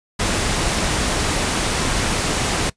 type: noise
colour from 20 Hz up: pink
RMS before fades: -20 dBFS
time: 0.19-2.7 s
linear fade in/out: 10 ms
effects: noise-tail reverb RT60 0.1 s tail -20 dB re dry + resampled to 22050 Hz